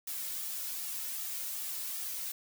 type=noise with flanger; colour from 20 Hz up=blue; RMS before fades=-38 dBFS; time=0.07-2.32 s; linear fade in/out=5 ms; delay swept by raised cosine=1.9 to 2.59 ms; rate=2.6 Hz; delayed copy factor=-0.55; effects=none